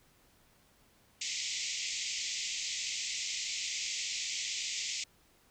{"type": "band-pass noise", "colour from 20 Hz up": "white", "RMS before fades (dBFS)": -37, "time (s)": [1.21, 5.04], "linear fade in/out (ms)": 5, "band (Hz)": [2000, 7500], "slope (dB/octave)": 96, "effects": ["pink hiss -66 dBFS RMS until 5.5 s"]}